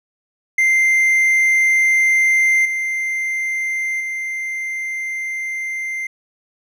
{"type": "tone with level steps", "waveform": "triangle", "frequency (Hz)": 2089, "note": "C7", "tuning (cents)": -3, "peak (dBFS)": [-10, -17, -20], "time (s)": [0.58, 6.07], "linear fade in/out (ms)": 5, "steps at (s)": [2.65, 4], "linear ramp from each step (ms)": 5, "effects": []}